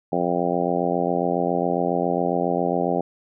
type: harmonic tone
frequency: 87.31 Hz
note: F2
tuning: in tune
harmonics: 2 / 3 / 4 / 5 / 6 / 7 / 8 / 9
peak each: -28 / -28 / -28 / -28 / -28 / -28 / -28 / -28 dBFS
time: 0.12-3.01 s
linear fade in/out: 5 ms
effects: none